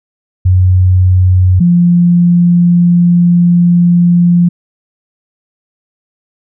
sine tone pair in turn, 91.9 / 174.19 Hz, F#2 / F3, -11 / -4 cents, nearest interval major seventh, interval 1107 cents, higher second, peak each -4 dBFS, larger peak neither, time 0.45-1.6 / 1.6-4.49 s, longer second, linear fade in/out 10 ms, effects none

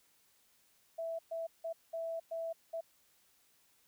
sine tone bursts at uneven times, 659.3 Hz, E5, in tune, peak -36 dBFS, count 6, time 0.98-1.19 / 1.31-1.47 / 1.64-1.73 / 1.93-2.2 / 2.31-2.53 / 2.73-2.81 s, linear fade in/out 10 ms, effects white hiss -70 dBFS RMS until 3.87 s

